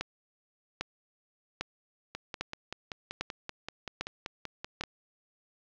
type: two click trains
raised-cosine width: 0.2 ms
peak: -14 / -19 dBFS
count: 7 / 15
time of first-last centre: 0.01-4.81 / 2.15-4.837 s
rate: 1.25 / 5.21 Hz
effects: low-pass 5000 Hz 12 dB/octave + 9-bit